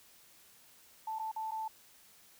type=tone with dropouts; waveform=sine; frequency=880 Hz; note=A5; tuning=in tune; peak=-35 dBFS; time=1.07-1.68 s; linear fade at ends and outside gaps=5 ms; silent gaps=1.187-1.195 / 1.316-1.361 / 1.51-1.517 s; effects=white hiss -61 dBFS RMS until 2.39 s